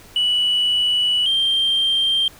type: tone pair in turn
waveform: sine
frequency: 2952 / 3168 Hz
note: F#7 / G7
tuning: -5 / +18 cents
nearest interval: minor second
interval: 123 cents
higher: second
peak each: -14 dBFS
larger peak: neither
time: 0.16-1.26 / 1.26-2.28 s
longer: first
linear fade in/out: 2 ms
effects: tanh soft clip ceiling -12 dBFS + pink hiss -45 dBFS RMS until 2.39 s